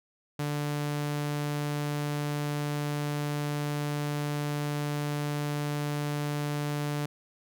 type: tone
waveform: sawtooth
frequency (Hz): 146.83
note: D3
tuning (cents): 0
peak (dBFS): -25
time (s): 0.39-7.06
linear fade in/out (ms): 5
effects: none